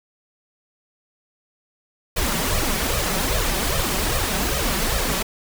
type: noise with flanger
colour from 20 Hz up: pink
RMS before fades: -22 dBFS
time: 2.16-5.23 s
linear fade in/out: 10 ms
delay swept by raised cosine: 1.6 to 5.3 ms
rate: 2.5 Hz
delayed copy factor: +0.9
effects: none